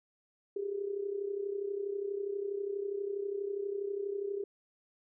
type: tone with amplitude modulation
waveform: sine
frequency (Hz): 400.7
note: G4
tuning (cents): +38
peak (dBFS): -30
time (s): 0.56-4.44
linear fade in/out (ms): 5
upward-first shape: sine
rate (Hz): 32.3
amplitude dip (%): 70
effects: none